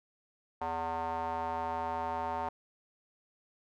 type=tone with band-pass filter; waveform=square; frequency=82.41 Hz; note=E2; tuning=in tune; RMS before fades=-35 dBFS; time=0.61-2.49 s; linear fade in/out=5 ms; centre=860 Hz; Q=4.8; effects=none